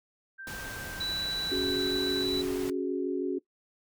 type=tone with pitch glide; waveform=sine; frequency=1569 to 1558.2 Hz; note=G6 to G6; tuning=+1 to -11 cents; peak=-40 dBFS; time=0.38-2.24 s; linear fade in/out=20 ms; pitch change=-12 cents; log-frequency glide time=1.47-1.72 s
type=noise; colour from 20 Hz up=pink; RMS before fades=-41 dBFS; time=0.47-2.7 s; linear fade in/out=2 ms
type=tone; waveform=sine; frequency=3951 Hz; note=B7; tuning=in tune; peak=-30 dBFS; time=1-2.42 s; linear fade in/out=10 ms
type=chord; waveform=sine; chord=C# suspended fourth; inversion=none; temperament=just; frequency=277.2 / 369.6 / 415.8 Hz; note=C#4 / F#4 / G#4; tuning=0 / -2 / +2 cents; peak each=-32 / -30 / -36 dBFS; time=1.51-3.39 s; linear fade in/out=10 ms
effects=noise-tail reverb RT60 0.1 s tail -19 dB re dry